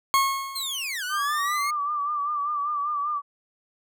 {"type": "tone with exponential decay", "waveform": "40% pulse", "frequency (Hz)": 1090, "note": "C#6", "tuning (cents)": -29, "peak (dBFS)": -15, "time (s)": [0.14, 0.97], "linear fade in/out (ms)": 0, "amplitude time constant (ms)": 180}
{"type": "linear two-way sweep", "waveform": "sawtooth", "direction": "down then up", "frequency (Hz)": [4284, 1448, 2182], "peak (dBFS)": -25, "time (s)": [0.55, 1.71], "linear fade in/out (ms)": 10, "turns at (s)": 1.04}
{"type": "tone with vibrato", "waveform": "sine", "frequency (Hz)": 1174.7, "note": "D6", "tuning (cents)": 0, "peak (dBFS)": -24, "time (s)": [1.09, 3.22], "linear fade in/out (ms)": 50, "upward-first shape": "sine", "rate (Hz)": 5.1, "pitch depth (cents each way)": 55}
{"effects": []}